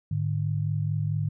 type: tone pair together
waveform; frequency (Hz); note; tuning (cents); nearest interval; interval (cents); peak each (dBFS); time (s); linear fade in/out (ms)
sine; 105.38 / 149.9; G#2 / D3; +26 / +36; tritone; 610; -27; 0.11-1.29; 5
effects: none